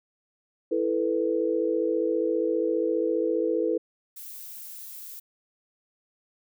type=chord; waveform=sine; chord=E suspended fourth; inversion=none; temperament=just; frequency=329.6 / 439.5 / 494.4 Hz; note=E4 / A4 / B4; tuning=0 / -2 / +2 cents; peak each=-27 dBFS; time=0.71-3.78 s; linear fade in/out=10 ms
type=noise; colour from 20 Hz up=violet; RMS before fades=-41 dBFS; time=4.16-5.2 s; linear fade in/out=10 ms
effects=none